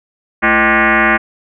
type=tone with frequency modulation; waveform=sine; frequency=220 Hz; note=A3; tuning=in tune; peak=-8 dBFS; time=0.42-1.18 s; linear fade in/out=20 ms; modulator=279 Hz; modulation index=7.3; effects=none